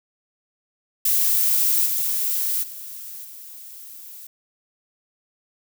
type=noise with level steps; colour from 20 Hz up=violet; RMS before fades=-19 / -23 / -36 / -40 dBFS; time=1.05-4.27 s; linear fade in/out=5 ms; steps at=1.85 / 2.62 / 3.23 s; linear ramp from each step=20 ms; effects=none